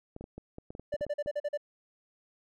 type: clicks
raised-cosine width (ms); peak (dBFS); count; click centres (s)
2; -29; 12; 0.164 / 0.21 / 0.241 / 0.38 / 0.584 / 0.705 / 0.751 / 0.796 / 0.94 / 1.01 / 1.066 / 1.261
type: tone bursts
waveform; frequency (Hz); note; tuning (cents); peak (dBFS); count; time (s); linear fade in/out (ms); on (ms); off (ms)
triangle; 587; D5; -1; -27; 8; 0.92-1.575; 10; 46; 41
effects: none